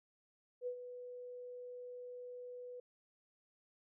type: tone with ADSR envelope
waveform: sine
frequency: 493.9 Hz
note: B4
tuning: in tune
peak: -36 dBFS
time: 0.61-2.8 s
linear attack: 58 ms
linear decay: 83 ms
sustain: -10 dB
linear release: 4 ms
effects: none